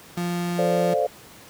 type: tone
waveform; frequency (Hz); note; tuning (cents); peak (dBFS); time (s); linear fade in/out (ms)
35% pulse; 174.61; F3; 0; -22; 0.17-0.94; 5
type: chord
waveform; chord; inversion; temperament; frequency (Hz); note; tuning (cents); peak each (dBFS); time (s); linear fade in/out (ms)
sine; D minor seventh; second; equal; 440 / 523.3 / 587.3 / 698.5; A4 / C5 / D5 / F5; 0 / 0 / 0 / 0; -27 / -24 / -24 / -25; 0.58-1.07; 10
effects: pink hiss -46 dBFS RMS until 1.49 s + high-pass 100 Hz 12 dB/octave